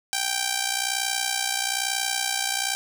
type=tone with amplitude modulation; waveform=5% pulse; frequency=784 Hz; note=G5; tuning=in tune; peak=-9 dBFS; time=0.13-2.75 s; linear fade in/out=0 ms; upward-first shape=sine; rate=61.1 Hz; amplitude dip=70%; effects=none